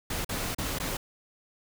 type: noise with dropouts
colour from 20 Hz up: pink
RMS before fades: -32 dBFS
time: 0.1-0.97 s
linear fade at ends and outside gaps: 5 ms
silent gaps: 0.247-0.291 / 0.548-0.583 / 0.787-0.799 s
effects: none